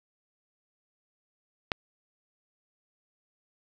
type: click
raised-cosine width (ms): 0.3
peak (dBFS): -10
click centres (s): 1.718
effects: none